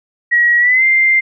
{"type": "tone with pitch glide", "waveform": "sine", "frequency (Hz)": [1909, 2094], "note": ["A#6", "C7"], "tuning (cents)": [41, 1], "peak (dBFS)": -8, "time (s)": [0.31, 1.21], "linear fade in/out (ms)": 20, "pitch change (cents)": 160, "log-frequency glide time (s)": [0.59, 0.84], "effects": []}